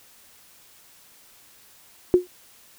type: tone with exponential decay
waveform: sine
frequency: 360.1 Hz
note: F#4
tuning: 47 cents flat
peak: -8 dBFS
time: 2.14-2.27 s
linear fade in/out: 0 ms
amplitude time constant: 27 ms
effects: white hiss -53 dBFS RMS until 2.78 s